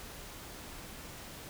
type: silence
effects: pink hiss -47 dBFS RMS until 1.49 s